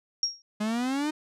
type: tone with exponential decay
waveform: sine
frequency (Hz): 5588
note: F8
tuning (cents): 0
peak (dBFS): -19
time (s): 0.23-0.42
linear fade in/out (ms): 1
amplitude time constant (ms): 40
type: exponential sweep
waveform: 45% pulse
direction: up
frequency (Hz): 207.7 to 311.1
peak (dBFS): -26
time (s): 0.6-1.11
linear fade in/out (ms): 10
effects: low-pass 9000 Hz 12 dB/octave